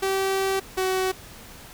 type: tone pair in turn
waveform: sawtooth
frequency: 386.3 / 375.5 Hz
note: G4 / F#4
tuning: -25 / +26 cents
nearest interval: unison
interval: 49 cents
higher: first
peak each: -18 dBFS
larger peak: neither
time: 0.02-0.6 / 0.77-1.12 s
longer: first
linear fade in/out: 10 ms
effects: pink hiss -44 dBFS RMS until 1.73 s